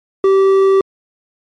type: tone with hard clipping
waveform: sine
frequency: 387.4 Hz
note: G4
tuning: 20 cents flat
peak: -9 dBFS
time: 0.24-0.81 s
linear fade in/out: 2 ms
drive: 6 dB
effects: MP3 48 kbps